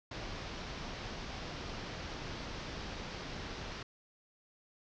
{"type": "low-pass noise", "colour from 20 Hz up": "pink", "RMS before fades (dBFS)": -43, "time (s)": [0.11, 3.83], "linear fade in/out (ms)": 5, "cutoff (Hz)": 5800, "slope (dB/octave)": 48, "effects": []}